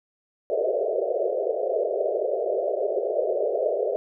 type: band-pass noise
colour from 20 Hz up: white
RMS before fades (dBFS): -25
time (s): 0.5-3.96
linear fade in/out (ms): 0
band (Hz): 380 to 660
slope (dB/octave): 96
effects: none